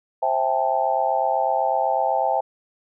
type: chord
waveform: sine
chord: A minor seventh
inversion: first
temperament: just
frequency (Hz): 528 / 660 / 792 / 880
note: C5 / E5 / G5 / A5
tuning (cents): +16 / +2 / +18 / 0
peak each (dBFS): -26 / -24 / -22 / -25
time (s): 0.22-2.41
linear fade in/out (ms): 10
effects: none